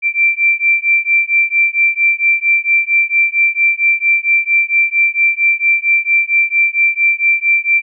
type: beating tone pair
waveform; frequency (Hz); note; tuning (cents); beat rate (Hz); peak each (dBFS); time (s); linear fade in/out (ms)
sine; 2349 / 2353.4; D7 / D7; 0 / +3; 4.4; -13; 0.02-7.82; 50
effects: none